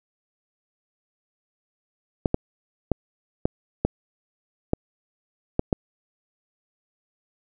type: clicks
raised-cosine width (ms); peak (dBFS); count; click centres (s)
2; -6; 8; 2.258 / 2.344 / 2.917 / 3.455 / 3.85 / 4.734 / 5.594 / 5.728
effects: none